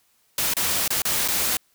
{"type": "noise with dropouts", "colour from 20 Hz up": "white", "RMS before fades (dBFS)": -23, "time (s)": [0.38, 1.57], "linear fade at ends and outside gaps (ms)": 2, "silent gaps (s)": [[0.538, 0.567], [0.879, 0.904], [1.02, 1.052], [1.278, 1.284]], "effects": ["white hiss -64 dBFS RMS until 1.74 s"]}